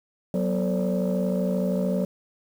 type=tone cluster; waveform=sine; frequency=185.7 / 242.8 / 441.6 / 527 / 580 Hz; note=F#3 / B3 / A4 / C5 / D5; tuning=+7 / -29 / +6 / +12 / -22 cents; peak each=-23 / -30 / -31 / -30 / -29 dBFS; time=0.34-2.05 s; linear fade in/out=2 ms; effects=tanh soft clip ceiling -16 dBFS + 8-bit